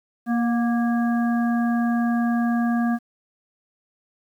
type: harmonic tone with a mistuned harmonic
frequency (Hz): 234.9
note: A#3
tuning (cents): +13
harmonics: 1 / 3 / 5 / 7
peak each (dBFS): -19 / -29 / -35 / -33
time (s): 0.26-2.99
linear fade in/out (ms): 50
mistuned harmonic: 3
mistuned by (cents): +27
effects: 9-bit